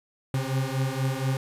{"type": "beating tone pair", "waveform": "40% pulse", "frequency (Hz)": [130.81, 135.01], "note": ["C3", "C#3"], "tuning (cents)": [0, -45], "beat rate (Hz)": 4.2, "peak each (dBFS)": -27, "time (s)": [0.34, 1.37], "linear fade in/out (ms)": 2, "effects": ["resampled to 32000 Hz", "9-bit"]}